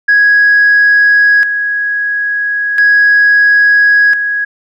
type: tone with tremolo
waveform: sine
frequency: 1661.2 Hz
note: G#6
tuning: in tune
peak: -3 dBFS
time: 0.08-4.45 s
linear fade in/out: 10 ms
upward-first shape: square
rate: 0.37 Hz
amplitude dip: 60%
effects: tanh soft clip ceiling -1 dBFS